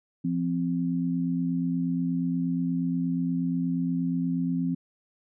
sine tone pair together, 171.9 / 260.3 Hz, F3 / C4, -27 / -9 cents, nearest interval perfect fifth, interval 718 cents, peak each -27 dBFS, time 0.24-4.75 s, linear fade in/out 10 ms, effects none

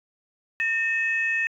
sine tone pair together, 1821 / 2571 Hz, A#6 / E7, -41 / -44 cents, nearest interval tritone, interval 597 cents, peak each -23 / -25 dBFS, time 0.6-1.47 s, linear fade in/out 0 ms, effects tanh soft clip ceiling -14 dBFS

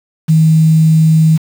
sine tone with quantisation, 158.9 Hz, D#3, 37 cents sharp, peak -5 dBFS, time 0.28-1.38 s, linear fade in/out 20 ms, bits 5, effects none

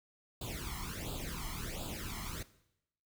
pink noise with flanger, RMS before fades -41 dBFS, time 0.41-2.43 s, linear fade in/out 5 ms, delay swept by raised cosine 0.25 to 0.97 ms, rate 1.4 Hz, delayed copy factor +0.9, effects noise-tail reverb RT60 0.8 s tail -17 dB re dry

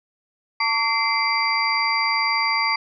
sine tone cluster, 899 / 1138 / 2076 / 2322 / 4735 Hz, A5 / C#6 / C7 / D7 / D8, +37 / +45 / -14 / -20 / +13 cents, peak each -25 / -25 / -23 / -28 / -25 dBFS, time 0.6-2.76 s, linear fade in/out 5 ms, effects none

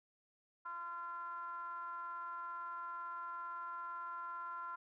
triangle ring-modulated tone, 172.7 Hz, F3, 19 cents flat, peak -37 dBFS, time 0.65-4.76 s, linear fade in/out 10 ms, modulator 1200 Hz, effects none

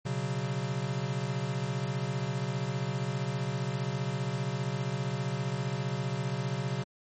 square chord, B suspended second, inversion none, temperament equal, 123.47 / 138.59 / 185 Hz, B2 / C#3 / F#3, 0 / 0 / 0 cents, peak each -35 / -34 / -38 dBFS, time 0.05-6.84 s, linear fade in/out 10 ms, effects MP3 32 kbps

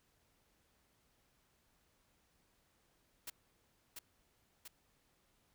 white noise with echo, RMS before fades -45 dBFS, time 3.27-3.3 s, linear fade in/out 5 ms, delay 690 ms, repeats 2, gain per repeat -3 dB, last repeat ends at 4.68 s, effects pink hiss -75 dBFS RMS until 5.54 s

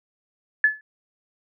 sine tone with exponential decay, 1723 Hz, A6, 37 cents flat, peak -10 dBFS, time 0.64-0.81 s, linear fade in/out 2 ms, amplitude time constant 36 ms, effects none

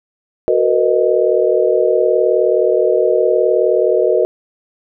sine chord, B major seventh, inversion second, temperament equal with one note detuned, 370 / 454.7 / 493.9 / 622.3 Hz, F#4 / A#4 / B4 / D#5, 0 / -43 / 0 / 0 cents, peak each -16 dBFS, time 0.48-4.25 s, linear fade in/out 0 ms, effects none

